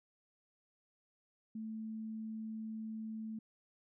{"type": "tone", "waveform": "sine", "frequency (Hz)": 220, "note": "A3", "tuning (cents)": 0, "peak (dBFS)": -40, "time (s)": [1.55, 3.39], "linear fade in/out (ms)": 5, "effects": []}